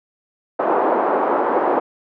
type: band-pass noise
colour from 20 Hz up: white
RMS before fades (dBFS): -18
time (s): 0.59-1.8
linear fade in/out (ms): 10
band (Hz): 300 to 1000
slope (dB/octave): 24
effects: none